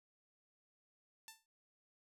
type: tone with exponential decay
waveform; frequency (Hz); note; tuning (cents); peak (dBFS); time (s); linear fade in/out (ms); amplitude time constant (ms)
5% pulse; 888; A5; +16; -36; 1.28-1.46; 1; 37
effects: none